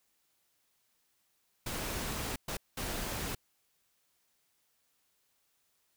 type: noise bursts at uneven times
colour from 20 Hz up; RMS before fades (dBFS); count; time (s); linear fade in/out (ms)
pink; -37; 3; 1.66-2.36 / 2.48-2.57 / 2.77-3.35; 5
effects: white hiss -75 dBFS RMS until 5.96 s